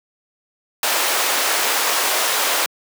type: high-pass noise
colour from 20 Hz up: pink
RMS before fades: -19 dBFS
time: 0.83-2.66 s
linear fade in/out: 2 ms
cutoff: 600 Hz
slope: 12 dB/octave
effects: high-pass 300 Hz 12 dB/octave